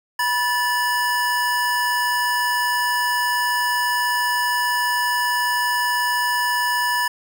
square tone pair together, 975 / 1743.3 Hz, B5 / A6, -23 / -17 cents, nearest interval minor seventh, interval 1006 cents, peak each -22 dBFS, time 0.19-7.08 s, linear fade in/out 5 ms, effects none

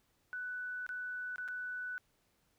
sine tone with dropouts, 1489 Hz, F#6, 11 cents sharp, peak -38 dBFS, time 0.33-1.98 s, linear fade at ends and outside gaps 0 ms, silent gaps 0.865-0.891 / 1.359-1.382 / 1.479-1.485 s, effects pink hiss -75 dBFS RMS until 2.58 s

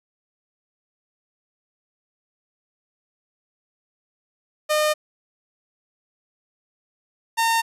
sawtooth tone pair in turn, 609 / 912.5 Hz, D#5 / A#5, -37 / -37 cents, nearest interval perfect fifth, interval 700 cents, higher second, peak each -14 dBFS, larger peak neither, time 4.69-4.94 / 7.37-7.62 s, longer neither, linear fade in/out 20 ms, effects resampled to 32000 Hz

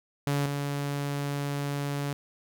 sawtooth tone pair in turn, 142.5 / 142.5 Hz, C#3 / C#3, +48 / +48 cents, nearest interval unison, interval 0 cents, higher neither, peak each -21 / -25 dBFS, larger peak first, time 0.27-0.46 / 0.46-2.13 s, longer second, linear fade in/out 0 ms, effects none

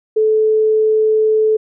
sine tone, 434.6 Hz, A4, 21 cents flat, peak -10 dBFS, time 0.16-1.57 s, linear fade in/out 10 ms, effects none

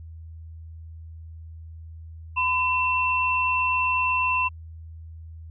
sine tone pair together, 1010 / 2696 Hz, B5 / E7, +39 / +38 cents, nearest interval octave + perfect fourth, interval 1699 cents, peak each -23 / -23 dBFS, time 2.36-4.49 s, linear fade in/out 20 ms, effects added 81 Hz sine -38 dBFS peak until 5.5 s

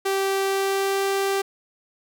sawtooth tone with pitch glide, 389.3 to 392 Hz, G4 to G4, -12 to 0 cents, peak -17 dBFS, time 0.05-1.42 s, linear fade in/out 10 ms, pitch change +12 cents, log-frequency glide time 0.45-1.03 s, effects none

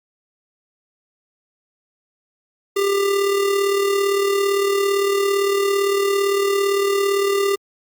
square tone with amplitude modulation, 398 Hz, G4, 26 cents sharp, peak -15 dBFS, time 2.76-7.56 s, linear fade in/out 10 ms, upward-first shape sine, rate 37.7 Hz, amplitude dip 45%, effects Opus 48 kbps

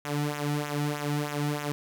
sawtooth tone with flanger, 146.83 Hz, D3, in tune, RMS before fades -30 dBFS, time 0.05-1.72 s, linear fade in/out 0 ms, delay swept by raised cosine 0.21 to 1.91 ms, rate 3.2 Hz, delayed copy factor -0.75, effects none

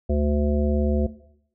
harmonic tone, 73.5 Hz, D2, 2 cents sharp, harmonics 1 / 3 / 5 / 7 / 9, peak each -21 / -26 / -28 / -29 / -31 dBFS, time 0.09-1.07 s, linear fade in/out 10 ms, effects noise-tail reverb RT60 0.7 s tail -17 dB re dry

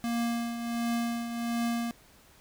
square tone with tremolo, 234.4 Hz, A#3, 10 cents sharp, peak -27 dBFS, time 0.04-1.91 s, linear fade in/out 0 ms, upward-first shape triangle, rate 1.4 Hz, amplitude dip 60%, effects pink hiss -58 dBFS RMS until 2.4 s

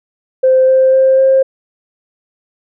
sine tone with pitch steps, 520 / 523.9 / 527.9 / 531.8 Hz, C5 / C5 / C5 / C5, -11 / +2 / +15 / +28 cents, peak -5 dBFS, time 0.43-1.43 s, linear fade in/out 10 ms, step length 250 ms, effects tanh soft clip ceiling -1 dBFS

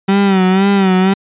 35% pulse tone with vibrato, 192.3 Hz, G3, 33 cents flat, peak -7 dBFS, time 0.08-1.14 s, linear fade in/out 10 ms, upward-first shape sine, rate 2 Hz, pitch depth 70 cents each way, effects resampled to 8000 Hz

